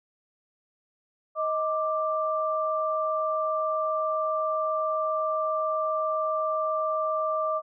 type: tone pair together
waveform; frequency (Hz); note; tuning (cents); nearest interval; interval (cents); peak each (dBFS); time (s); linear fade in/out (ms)
sine; 628.5 / 1179; D#5 / D6; +17 / +6; major seventh; 1089; -27; 1.35-7.62; 50
effects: none